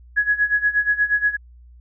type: tone with tremolo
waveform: sine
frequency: 1676 Hz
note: G#6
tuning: 15 cents sharp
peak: -13 dBFS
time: 0.16-1.37 s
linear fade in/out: 20 ms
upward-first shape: sine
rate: 8.4 Hz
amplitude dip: 85%
effects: added 60 Hz sine -43 dBFS peak until 1.8 s